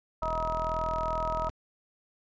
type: harmonic tone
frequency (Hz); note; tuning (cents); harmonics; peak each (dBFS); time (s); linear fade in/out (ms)
318.1; D#4; +38; 2 / 3 / 4; -33 / -33 / -33; 0.22-1.49; 5
type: tone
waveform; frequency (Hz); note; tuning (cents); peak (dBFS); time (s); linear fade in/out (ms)
sawtooth; 41.2; E1; 0; -31; 0.22-1.5; 0
effects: resampled to 16000 Hz